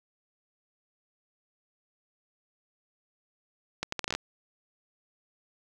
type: accelerating click train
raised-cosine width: 0.2 ms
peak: -13 dBFS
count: 9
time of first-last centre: 3.83-4.15 s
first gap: 94 ms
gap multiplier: 0.73
effects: none